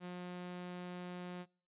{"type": "tone", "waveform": "sawtooth", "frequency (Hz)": 178.8, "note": "F3", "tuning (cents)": 41, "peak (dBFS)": -39, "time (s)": [0, 1.46], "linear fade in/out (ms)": 50, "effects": ["noise-tail reverb RT60 0.5 s tail -26 dB re dry", "resampled to 8000 Hz"]}